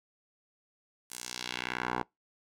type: tone with band-pass filter sweep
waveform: 10% pulse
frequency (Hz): 61.4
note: B1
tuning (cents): -9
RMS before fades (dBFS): -37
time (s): 1.1-2.03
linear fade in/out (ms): 10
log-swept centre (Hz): 10000 to 860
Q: 1.3
effects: noise-tail reverb RT60 0.2 s tail -26 dB re dry